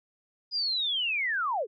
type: linear sweep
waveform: sine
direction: down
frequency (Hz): 4978 to 370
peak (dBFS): -26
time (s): 0.51-1.67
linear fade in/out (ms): 50
effects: none